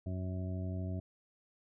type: harmonic tone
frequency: 92.5 Hz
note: F#2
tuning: in tune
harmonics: 1 / 2 / 3 / 4 / 6 / 7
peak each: -36 / -42 / -46 / -51 / -57 / -49 dBFS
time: 0.06-1 s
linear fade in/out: 5 ms
effects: none